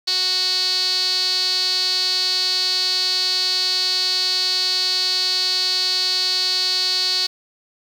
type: tone with band-pass filter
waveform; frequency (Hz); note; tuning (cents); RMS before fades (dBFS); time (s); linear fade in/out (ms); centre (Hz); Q
sawtooth; 370; F#4; 0; -20; 0.07-7.27; 10; 4400; 9.8
effects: 7-bit